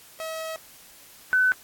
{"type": "tone pair in turn", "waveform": ["sawtooth", "sine"], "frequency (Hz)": [642, 1508.5], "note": ["E5", "F#6"], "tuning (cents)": [-46, 33], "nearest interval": "octave + minor third", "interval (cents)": 1479, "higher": "second", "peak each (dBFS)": [-27, -17], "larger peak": "second", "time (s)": [[0.2, 0.56], [1.33, 1.52]], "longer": "first", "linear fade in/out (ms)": 0, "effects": ["white hiss -50 dBFS RMS until 1.63 s", "AAC 64 kbps"]}